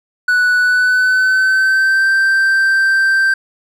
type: tone with pitch glide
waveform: triangle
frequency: 1480 to 1566.2 Hz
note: F#6 to G6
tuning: 0 to -2 cents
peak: -8 dBFS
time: 0.28-3.34 s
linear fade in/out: 5 ms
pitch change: +98 cents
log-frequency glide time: 0.59-2.08 s
effects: none